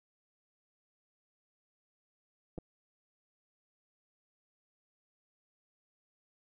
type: clicks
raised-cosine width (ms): 2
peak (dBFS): -29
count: 2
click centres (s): 2.579 / 2.585
effects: none